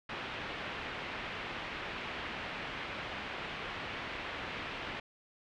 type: low-pass noise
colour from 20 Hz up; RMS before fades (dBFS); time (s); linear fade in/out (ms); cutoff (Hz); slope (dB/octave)
white; -41; 0.09-5; 5; 2900; 24
effects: none